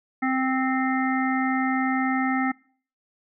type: harmonic tone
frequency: 261.6 Hz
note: C4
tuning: in tune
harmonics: 1 / 3 / 5 / 7 / 8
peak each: -23 / -28 / -30 / -31 / -32 dBFS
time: 0.22-2.52 s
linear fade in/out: 10 ms
effects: noise-tail reverb RT60 0.5 s tail -24 dB re dry